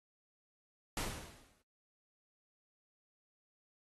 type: noise with exponential decay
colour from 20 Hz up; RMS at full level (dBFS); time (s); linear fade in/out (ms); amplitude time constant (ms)
pink; -36; 0.97-1.62; 2; 140
effects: noise-tail reverb RT60 0.2 s tail -23 dB re dry + AAC 32 kbps